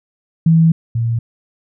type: tone pair in turn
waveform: sine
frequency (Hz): 163.4 / 115.85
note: E3 / A#2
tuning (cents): -15 / -10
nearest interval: tritone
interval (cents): 595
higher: first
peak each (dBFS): -7 / -14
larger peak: first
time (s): 0.46-0.72 / 0.95-1.19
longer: first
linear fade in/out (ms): 5
effects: none